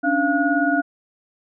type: tone cluster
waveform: sine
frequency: 276.7 / 295.1 / 692 / 1452 Hz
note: C#4 / D4 / F5 / F#6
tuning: -3 / +8 / -16 / -33 cents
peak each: -22 dBFS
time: 0.03-0.82 s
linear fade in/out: 20 ms
effects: none